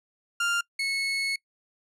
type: tone pair in turn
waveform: 30% pulse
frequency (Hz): 1396.9 / 2195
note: F6 / C#7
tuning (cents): 0 / -18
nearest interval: minor sixth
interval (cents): 782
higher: second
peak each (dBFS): -21 / -23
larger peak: first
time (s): 0.4-0.61 / 0.79-1.36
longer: second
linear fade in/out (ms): 5
effects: noise-tail reverb RT60 0.1 s tail -24 dB re dry + low-pass 10000 Hz 12 dB/octave